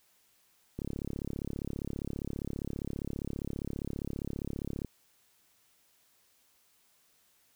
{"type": "click train", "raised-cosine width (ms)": 3, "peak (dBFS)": -23, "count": 143, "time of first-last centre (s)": [0.79, 4.847], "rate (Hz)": 35, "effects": ["white hiss -68 dBFS RMS until 7.55 s"]}